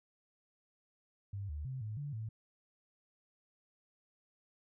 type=tone with pitch steps; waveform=sine; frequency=99.7 / 74.3 / 130.9 / 107.4 / 144.3 / 110.4 Hz; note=G2 / D2 / C3 / A2 / D3 / A2; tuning=+30 / +21 / +1 / -41 / -30 / +6 cents; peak=-38 dBFS; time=1.33-2.29 s; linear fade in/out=5 ms; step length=160 ms; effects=none